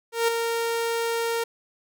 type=tone with ADSR envelope; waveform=sawtooth; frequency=462.2 Hz; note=A#4; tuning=15 cents flat; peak=-14 dBFS; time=0.12-1.44 s; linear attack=160 ms; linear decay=8 ms; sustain=-6 dB; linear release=7 ms; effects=none